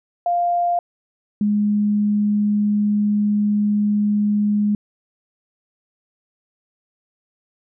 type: tone pair in turn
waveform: sine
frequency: 698.5 / 207.7 Hz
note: F5 / G#3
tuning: 0 / 0 cents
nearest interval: octave + major sixth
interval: 2100 cents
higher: first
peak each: -16 / -15 dBFS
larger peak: second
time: 0.26-0.79 / 1.41-4.75 s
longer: second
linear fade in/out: 2 ms
effects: none